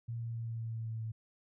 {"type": "tone with pitch steps", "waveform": "sine", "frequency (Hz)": [116.54, 115.8, 115.07, 114.34, 113.62, 112.9, 112.18, 111.47], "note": ["A#2", "A#2", "A#2", "A#2", "A#2", "A2", "A2", "A2"], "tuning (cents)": [0, -11, -22, -33, -44, 45, 34, 23], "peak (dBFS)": -36, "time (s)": [0.08, 1.12], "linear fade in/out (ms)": 10, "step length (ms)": 130, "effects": []}